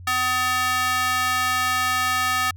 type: tone with high-pass filter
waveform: square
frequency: 252.5 Hz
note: B3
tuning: 39 cents sharp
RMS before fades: -22 dBFS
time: 0.07-2.51 s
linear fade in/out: 5 ms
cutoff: 1300 Hz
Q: 1.8
effects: added 90 Hz sine -37 dBFS peak until 2.56 s